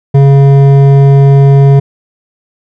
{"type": "tone with hard clipping", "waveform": "sine", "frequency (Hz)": 138.59, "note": "C#3", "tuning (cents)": 0, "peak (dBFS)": -3, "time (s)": [0.14, 1.8], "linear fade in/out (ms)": 10, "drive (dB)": 10, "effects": []}